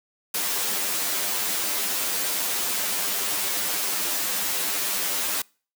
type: noise with comb filter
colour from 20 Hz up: white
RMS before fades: -26 dBFS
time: 0.34-5.42 s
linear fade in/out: 5 ms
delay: 10 ms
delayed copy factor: +0.75
effects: noise-tail reverb RT60 0.4 s tail -26 dB re dry + high-pass 200 Hz 12 dB/octave